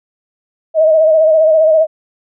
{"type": "tone with vibrato", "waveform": "sine", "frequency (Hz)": 632, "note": "D#5", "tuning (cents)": 27, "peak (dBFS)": -6, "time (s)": [0.74, 1.87], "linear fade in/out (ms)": 50, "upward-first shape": "sine", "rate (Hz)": 15, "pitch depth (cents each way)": 48, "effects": []}